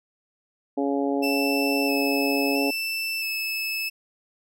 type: harmonic tone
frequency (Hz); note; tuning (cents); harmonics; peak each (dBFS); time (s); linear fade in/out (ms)
139.7; C#3; +14; 2 / 3 / 4 / 5 / 6; -24 / -28 / -30 / -32 / -34; 0.77-2.71; 10
type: tone with vibrato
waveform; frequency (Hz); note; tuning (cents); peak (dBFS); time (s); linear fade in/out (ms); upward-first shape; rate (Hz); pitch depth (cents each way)
30% pulse; 2633; E7; -3; -23; 1.22-3.9; 20; square; 0.75; 16
effects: none